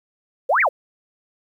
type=exponential two-way sweep; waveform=sine; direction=up then down; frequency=466.2 to 2398 to 466.2 Hz; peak=-14 dBFS; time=0.49-0.69 s; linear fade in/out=10 ms; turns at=0.61 s; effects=9-bit